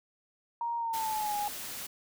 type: tone with pitch glide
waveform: sine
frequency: 937 to 825.2 Hz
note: A#5 to G#5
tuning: +9 to -11 cents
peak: -30 dBFS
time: 0.61-1.48 s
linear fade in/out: 2 ms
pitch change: -220 cents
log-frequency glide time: 0.78-1.36 s
type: noise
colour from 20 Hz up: white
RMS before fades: -40 dBFS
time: 0.93-1.87 s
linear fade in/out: 10 ms
effects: none